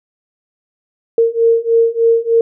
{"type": "beating tone pair", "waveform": "sine", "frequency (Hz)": [457.8, 461.1], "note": ["A#4", "A#4"], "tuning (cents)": [-31, -19], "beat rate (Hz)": 3.3, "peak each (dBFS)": [-13, -12], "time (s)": [1.18, 2.41], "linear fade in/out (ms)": 2, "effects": []}